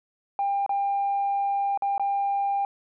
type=tone with dropouts; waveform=sine; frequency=798 Hz; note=G5; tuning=31 cents sharp; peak=-21 dBFS; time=0.39-2.65 s; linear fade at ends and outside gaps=1 ms; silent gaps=0.663-0.693 / 1.775-1.822 / 1.98-1.996 s; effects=tanh soft clip ceiling -19 dBFS